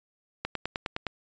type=click train; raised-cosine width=0.3 ms; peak=-14 dBFS; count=7; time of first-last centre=0.45-1.067 s; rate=9.72 Hz; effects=resampled to 16000 Hz